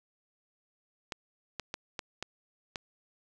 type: clicks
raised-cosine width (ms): 0.2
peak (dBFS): -18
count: 6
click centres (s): 1.122 / 1.597 / 1.741 / 1.992 / 2.226 / 2.758
effects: none